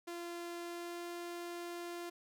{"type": "tone with pitch glide", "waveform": "sawtooth", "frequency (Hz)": [344.4, 346.4], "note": ["F4", "F4"], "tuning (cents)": [-24, -14], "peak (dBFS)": -38, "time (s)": [0.07, 2.1], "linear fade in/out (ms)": 10, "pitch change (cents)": 10, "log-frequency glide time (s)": [0.62, 1.05], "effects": []}